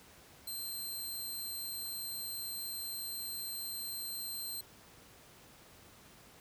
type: tone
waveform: 10% pulse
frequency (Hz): 4137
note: C8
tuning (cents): -20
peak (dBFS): -32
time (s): 0.47-4.61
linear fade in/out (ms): 5
effects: pink hiss -58 dBFS RMS until 6.4 s + high-pass 60 Hz 12 dB/octave